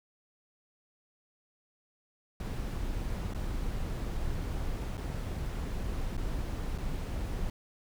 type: noise with dropouts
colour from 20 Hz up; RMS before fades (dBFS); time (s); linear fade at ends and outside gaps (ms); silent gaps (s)
brown; -34; 2.4-7.5; 2; 3.337-3.347 / 4.971-4.977 / 6.169-6.177 / 6.779-6.783
effects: none